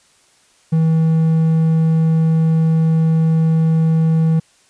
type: tone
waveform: triangle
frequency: 161.2 Hz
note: E3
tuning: 38 cents flat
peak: -9 dBFS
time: 0.72-4.4 s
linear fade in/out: 10 ms
effects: white hiss -54 dBFS RMS until 4.69 s + resampled to 22050 Hz